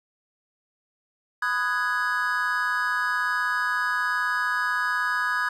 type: chord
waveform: triangle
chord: G# minor seventh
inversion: first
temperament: equal with one note detuned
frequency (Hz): 997.5 / 1244.5 / 1480 / 1661.2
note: B5 / D#6 / F#6 / G#6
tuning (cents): +17 / 0 / 0 / 0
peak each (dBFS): -29 / -27 / -28 / -24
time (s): 1.42-5.49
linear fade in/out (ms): 5
effects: none